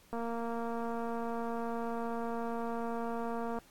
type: click train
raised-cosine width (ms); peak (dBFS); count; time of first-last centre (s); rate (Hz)
1; -25; 803; 0.13-3.587; 232
effects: pink hiss -62 dBFS RMS until 3.7 s + AAC 64 kbps